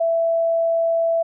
sine tone, 664 Hz, E5, 12 cents sharp, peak -16 dBFS, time 0-1.23 s, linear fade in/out 10 ms, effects none

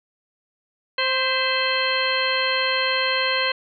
harmonic tone with a mistuned harmonic, 523.3 Hz, C5, in tune, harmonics 1 / 2 / 3 / 4 / 5 / 6 / 8, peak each -27 / -27 / -27 / -27 / -27 / -27 / -27 dBFS, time 0.98-3.52 s, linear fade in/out 5 ms, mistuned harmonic 4, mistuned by -48 cents, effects none

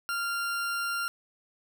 40% pulse tone, 1390 Hz, F6, 9 cents flat, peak -28 dBFS, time 0.09-1.08 s, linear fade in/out 0 ms, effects none

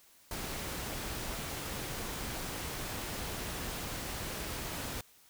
pink noise, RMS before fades -39 dBFS, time 0.31-5.01 s, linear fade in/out 2 ms, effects white hiss -62 dBFS RMS until 5.29 s

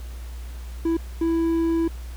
triangle tone bursts at uneven times, 330.4 Hz, E4, 4 cents sharp, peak -17 dBFS, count 2, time 0.85-0.97 / 1.21-1.88 s, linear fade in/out 5 ms, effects added 60 Hz sine -32 dBFS peak until 2.16 s + pink hiss -48 dBFS RMS until 2.16 s

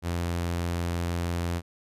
sawtooth tone, 86.1 Hz, F2, 24 cents flat, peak -23 dBFS, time 0.02-1.62 s, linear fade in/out 50 ms, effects resampled to 32000 Hz

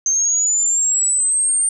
sine linear sweep, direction up, 6272 to 8850 Hz, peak -14 dBFS, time 0.06-1.69 s, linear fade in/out 2 ms, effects none

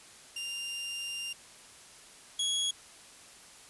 sawtooth tone pair in turn, 2794 / 3332 Hz, F7 / G#7, 0 / +5 cents, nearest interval minor third, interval 305 cents, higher second, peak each -32 / -25 dBFS, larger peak second, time 0.36-1.33 / 2.39-2.71 s, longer first, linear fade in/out 5 ms, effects white hiss -53 dBFS RMS until 3.69 s + resampled to 24000 Hz

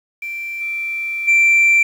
sine tone with level steps, 2349 Hz, D7, in tune, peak -23 / -20 / -7 dBFS, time 0.22-1.83 s, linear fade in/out 5 ms, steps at 0.6 / 1.27 s, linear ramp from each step 20 ms, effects tanh soft clip ceiling -8 dBFS + 7-bit

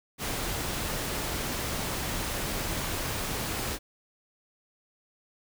pink noise, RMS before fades -32 dBFS, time 0.18-3.79 s, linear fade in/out 50 ms, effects none

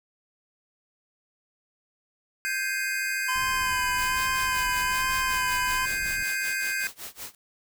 square chord, Ab major seventh, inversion third, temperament equal with one note detuned, 1568 / 1661.2 / 2100 / 2489 Hz, G6 / Ab6 / C7 / Eb7, 0 / 0 / +6 / 0 cents, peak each -30 / -36 / -35 / -33 dBFS, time 2.45-6.87 s, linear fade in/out 0 ms
square tone with vibrato, 1018 Hz, C6, 48 cents flat, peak -28 dBFS, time 3.28-5.86 s, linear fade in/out 10 ms, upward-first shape sine, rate 1.2 Hz, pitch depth 33 cents each way
brown noise, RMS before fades -41 dBFS, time 3.35-6.24 s, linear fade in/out 10 ms
white noise with tremolo, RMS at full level -37 dBFS, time 3.98-7.35 s, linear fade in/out 2 ms, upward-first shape sine, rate 5.3 Hz, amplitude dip 95%
effects none

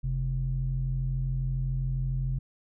square tone with low-pass filter, 43.65 Hz, F1, in tune, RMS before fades -29 dBFS, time 0.03-2.39 s, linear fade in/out 10 ms, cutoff 130 Hz, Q 4.4, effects none

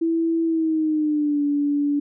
sine tone with pitch glide, 329.6 to 288.6 Hz, E4 to D4, 0 to -30 cents, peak -18 dBFS, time 0.01-2 s, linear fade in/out 10 ms, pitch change -230 cents, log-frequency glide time 0.44-1.43 s, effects none

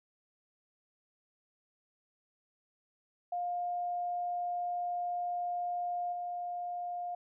sine tone with level steps, 707 Hz, F5, 21 cents sharp, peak -32 / -35 dBFS, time 3.32-7.15 s, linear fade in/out 5 ms, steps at 6.12 s, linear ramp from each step 10 ms, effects none

